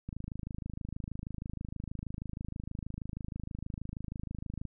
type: click train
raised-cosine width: 5 ms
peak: -26 dBFS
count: 121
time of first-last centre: 0.09-4.653 s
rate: 26.3 Hz
effects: none